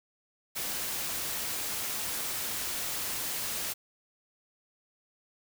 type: noise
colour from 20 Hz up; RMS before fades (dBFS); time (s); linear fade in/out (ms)
white; -34; 0.55-3.74; 20
effects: none